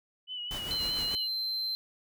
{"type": "tone with vibrato", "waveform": "sine", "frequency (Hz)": 2960, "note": "F#7", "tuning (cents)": 0, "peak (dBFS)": -35, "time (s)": [0.27, 1.28], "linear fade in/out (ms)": 50, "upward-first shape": "sine", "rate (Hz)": 4.8, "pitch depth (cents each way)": 40}
{"type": "noise with tremolo", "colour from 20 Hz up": "pink", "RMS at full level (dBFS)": -39, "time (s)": [0.51, 1.15], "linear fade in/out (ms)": 0, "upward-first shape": "sine", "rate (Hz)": 6.6, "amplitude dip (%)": 45}
{"type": "tone", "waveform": "triangle", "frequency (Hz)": 4106, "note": "C8", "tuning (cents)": -33, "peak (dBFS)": -29, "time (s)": [0.71, 1.75], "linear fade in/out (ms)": 0}
{"effects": []}